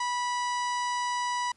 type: harmonic tone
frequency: 980 Hz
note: B5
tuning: 14 cents flat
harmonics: 1 / 2 / 3 / 4 / 5 / 6 / 7 / 8 / 9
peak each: -28 / -36 / -42 / -44 / -43 / -44 / -50 / -48 / -50 dBFS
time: 0-1.52 s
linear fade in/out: 5 ms
effects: pink hiss -65 dBFS RMS until 1.56 s + resampled to 24000 Hz